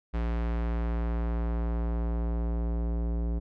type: tone with low-pass filter sweep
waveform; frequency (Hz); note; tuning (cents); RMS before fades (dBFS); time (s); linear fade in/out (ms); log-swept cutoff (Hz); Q
square; 57.7; A#1; -17; -29; 0.13-3.4; 20; 2500 to 500; 0.71
effects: none